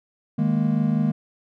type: chord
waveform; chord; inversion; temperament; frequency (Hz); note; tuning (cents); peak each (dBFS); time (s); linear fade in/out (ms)
triangle; D# suspended fourth; none; equal; 155.56 / 207.7 / 233.1; D#3 / G#3 / A#3; 0 / 0 / 0; -21; 0.38-1.12; 10
effects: none